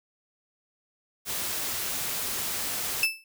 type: noise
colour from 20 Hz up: white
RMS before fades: -31 dBFS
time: 1.25-3.07 s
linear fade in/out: 50 ms
type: tone with exponential decay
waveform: 35% pulse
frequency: 2637 Hz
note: E7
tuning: in tune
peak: -16 dBFS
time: 3.03-3.24 s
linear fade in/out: 2 ms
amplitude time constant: 44 ms
effects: none